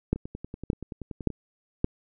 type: two click trains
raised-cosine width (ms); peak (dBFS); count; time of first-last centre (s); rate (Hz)
3; -23 / -9; 13 / 4; 0.16-1.303 / 0.13-1.844; 10.5 / 1.75
effects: none